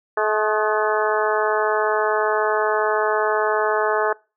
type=harmonic tone with a mistuned harmonic; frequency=214.7 Hz; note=A3; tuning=42 cents flat; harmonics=2 / 3 / 4 / 5 / 6 / 7 / 8; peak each=-22 / -24 / -25 / -26 / -27 / -27 / -28 dBFS; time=0.17-4.13 s; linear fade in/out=5 ms; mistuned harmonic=6; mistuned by=-45 cents; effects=noise-tail reverb RT60 0.3 s tail -24 dB re dry